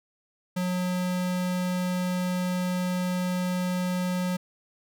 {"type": "tone", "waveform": "square", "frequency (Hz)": 181.2, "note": "F#3", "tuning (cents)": -36, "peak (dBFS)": -26, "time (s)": [0.56, 4.37], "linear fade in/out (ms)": 10, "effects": []}